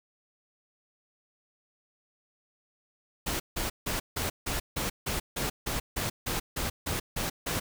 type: noise bursts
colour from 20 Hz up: pink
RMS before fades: -31 dBFS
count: 15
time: 3.26-7.6 s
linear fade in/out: 10 ms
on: 140 ms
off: 160 ms
effects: none